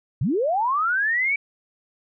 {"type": "linear sweep", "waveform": "sine", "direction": "up", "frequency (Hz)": [99.7, 2304], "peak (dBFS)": -19, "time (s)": [0.21, 1.36], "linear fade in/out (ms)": 5, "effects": []}